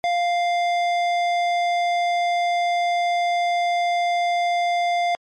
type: tone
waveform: square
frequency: 698.5 Hz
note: F5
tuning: in tune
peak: -19 dBFS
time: 0.04-5.15 s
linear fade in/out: 0 ms
effects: low-pass 4000 Hz 12 dB/octave + MP3 64 kbps